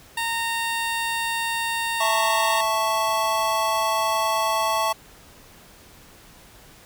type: tone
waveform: 15% pulse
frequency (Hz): 920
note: A#5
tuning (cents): -23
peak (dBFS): -17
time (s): 0.17-2.61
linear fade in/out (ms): 5
type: chord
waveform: square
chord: A major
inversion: second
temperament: equal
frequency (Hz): 659.3 / 880 / 1108.7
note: E5 / A5 / C#6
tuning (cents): 0 / 0 / 0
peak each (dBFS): -27 / -25 / -25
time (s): 2-4.93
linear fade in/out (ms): 10
effects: pink hiss -49 dBFS RMS until 6.85 s